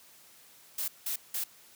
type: noise bursts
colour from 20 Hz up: blue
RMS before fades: -33 dBFS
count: 3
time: 0.78-1.44 s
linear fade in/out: 5 ms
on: 100 ms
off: 180 ms
effects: white hiss -57 dBFS RMS until 1.75 s + high-pass 80 Hz 12 dB/octave

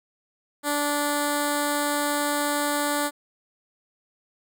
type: tone with notch filter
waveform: 5% pulse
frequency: 291.4 Hz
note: D4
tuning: 13 cents flat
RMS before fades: -25 dBFS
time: 0.63-3.11 s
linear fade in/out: 50 ms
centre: 2600 Hz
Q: 0.76
effects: none

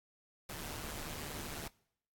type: noise with amplitude modulation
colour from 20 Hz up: pink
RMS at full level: -41 dBFS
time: 0.49-1.68 s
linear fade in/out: 5 ms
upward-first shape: sine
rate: 149 Hz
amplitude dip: 65%
effects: noise-tail reverb RT60 0.7 s tail -23 dB re dry + AAC 64 kbps

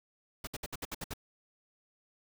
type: noise bursts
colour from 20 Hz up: pink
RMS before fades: -39 dBFS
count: 8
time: 0.44-1.137 s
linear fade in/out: 5 ms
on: 32 ms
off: 63 ms
effects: none

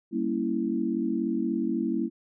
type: chord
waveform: sine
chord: G diminished seventh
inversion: none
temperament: equal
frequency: 196 / 233.1 / 277.2 / 329.6 Hz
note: G3 / Bb3 / Db4 / Fb4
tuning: 0 / 0 / 0 / 0 cents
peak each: -33 / -29 / -32 / -29 dBFS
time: 0.11-2.1 s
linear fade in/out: 50 ms
effects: none

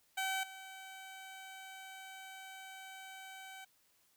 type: tone with level steps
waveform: 15% pulse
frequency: 765 Hz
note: G5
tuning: 42 cents flat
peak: -28 / -42 dBFS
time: 0.17-3.65 s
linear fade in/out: 10 ms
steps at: 0.43 s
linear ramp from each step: 5 ms
effects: white hiss -72 dBFS RMS until 4.16 s

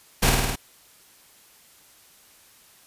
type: noise with echo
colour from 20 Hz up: pink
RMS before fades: -19 dBFS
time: 0.22-0.3 s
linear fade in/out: 10 ms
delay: 52 ms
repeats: 5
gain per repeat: -2 dB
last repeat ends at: 0.56 s
effects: white hiss -54 dBFS RMS until 2.86 s + resampled to 32000 Hz

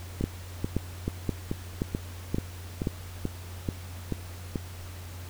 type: two click trains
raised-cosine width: 3 ms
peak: -15 / -13 dBFS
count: 11 / 6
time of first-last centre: 0.21-4.558 / 0.24-2.872 s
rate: 2.3 / 1.9 Hz
effects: added 89 Hz sine -39 dBFS peak until 5.29 s + pink hiss -47 dBFS RMS until 5.29 s

